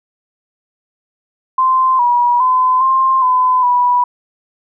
sine tone with pitch steps, 1039 / 966 / 1020 / 1055 / 1013 / 981 Hz, C6 / B5 / C6 / C6 / B5 / B5, -12 / -39 / -44 / +14 / +44 / -12 cents, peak -9 dBFS, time 1.58-4.04 s, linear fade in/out 5 ms, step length 410 ms, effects none

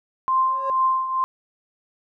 sine tone with tremolo, 1046.5 Hz, C6, in tune, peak -15 dBFS, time 0.28-1.24 s, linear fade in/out 0 ms, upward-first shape triangle, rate 2.2 Hz, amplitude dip 70%
triangle tone with exponential growth, 545 Hz, C#5, 29 cents flat, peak -23 dBFS, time 0.36-0.7 s, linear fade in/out 1 ms, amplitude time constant 73 ms
effects none

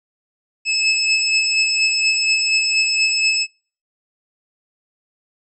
25% pulse beating tone pair, 2600 / 2604.2 Hz, E7 / E7, -24 / -22 cents, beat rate 4.2 Hz, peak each -12 / -19 dBFS, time 0.65-3.47 s, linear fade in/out 50 ms, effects noise-tail reverb RT60 0.4 s tail -24 dB re dry + resampled to 24000 Hz

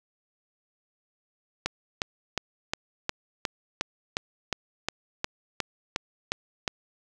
click train, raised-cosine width 0.2 ms, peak -9 dBFS, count 15, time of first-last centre 1.66-6.678 s, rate 2.79 Hz, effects none

